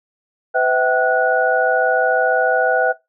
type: tone cluster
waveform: sine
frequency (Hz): 505 / 651 / 765 / 1464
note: B4 / E5 / G5 / F#6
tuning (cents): +39 / -22 / -42 / -19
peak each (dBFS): -19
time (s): 0.54-2.93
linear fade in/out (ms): 20
effects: noise-tail reverb RT60 0.2 s tail -19 dB re dry